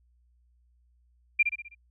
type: tone with echo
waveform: sine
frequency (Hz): 2385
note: D7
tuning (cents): +26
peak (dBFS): -17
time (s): 1.39-1.43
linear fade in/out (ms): 10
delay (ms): 64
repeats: 5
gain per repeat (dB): -6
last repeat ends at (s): 1.75
effects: added 60 Hz sine -62 dBFS peak until 1.9 s